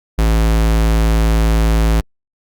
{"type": "tone", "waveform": "square", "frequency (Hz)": 55, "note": "A1", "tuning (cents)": 0, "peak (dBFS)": -11, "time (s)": [0.18, 2.01], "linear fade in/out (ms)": 10, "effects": ["Opus 48 kbps"]}